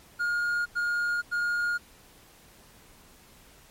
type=tone bursts; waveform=triangle; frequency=1425 Hz; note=F6; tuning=34 cents sharp; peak=-23 dBFS; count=3; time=0.19-1.782 s; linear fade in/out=20 ms; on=470 ms; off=91 ms; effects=pink hiss -55 dBFS RMS until 3.7 s + MP3 64 kbps